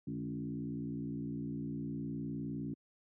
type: tone with frequency modulation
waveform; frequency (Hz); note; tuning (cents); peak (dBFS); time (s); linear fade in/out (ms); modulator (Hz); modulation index
sine; 214.5; A3; -44; -36; 0.07-2.74; 5; 59.7; 1.6
effects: high-pass 100 Hz 12 dB/octave